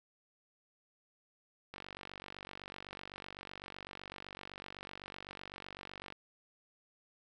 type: click train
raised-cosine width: 0.3 ms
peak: -29 dBFS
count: 211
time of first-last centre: 1.74-6.124 s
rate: 47.9 Hz
effects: none